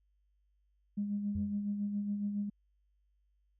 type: tone with tremolo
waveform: sine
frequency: 204.4 Hz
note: G#3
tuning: 27 cents flat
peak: -30 dBFS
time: 0.97-2.5 s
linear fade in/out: 10 ms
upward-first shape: sine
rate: 7.2 Hz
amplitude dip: 45%
type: tone with exponential decay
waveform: sine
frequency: 87.31 Hz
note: F2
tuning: in tune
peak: -32 dBFS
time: 1.35-1.68 s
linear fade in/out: 5 ms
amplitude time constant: 71 ms
effects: tanh soft clip ceiling -24 dBFS + added 50 Hz sine -70 dBFS peak until 3.59 s